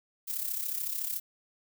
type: noise with amplitude modulation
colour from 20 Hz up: violet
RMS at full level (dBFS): -31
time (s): 0.27-1.2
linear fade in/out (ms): 20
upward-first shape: sine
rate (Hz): 33.8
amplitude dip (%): 65
effects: none